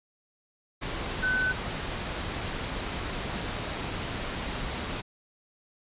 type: tone in noise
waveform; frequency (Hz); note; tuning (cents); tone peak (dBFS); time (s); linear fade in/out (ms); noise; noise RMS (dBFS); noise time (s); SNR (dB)
sine; 1510; F#6; +35; -24; 1.22-1.53; 20; pink; -33; 0.81-5.02; +6
effects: resampled to 8000 Hz